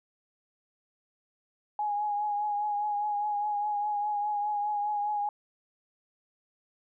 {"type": "tone with vibrato", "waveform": "sine", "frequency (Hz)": 830.6, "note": "G#5", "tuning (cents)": 0, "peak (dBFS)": -27, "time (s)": [1.79, 5.29], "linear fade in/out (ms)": 2, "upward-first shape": "triangle", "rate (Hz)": 4.9, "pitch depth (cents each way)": 34, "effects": []}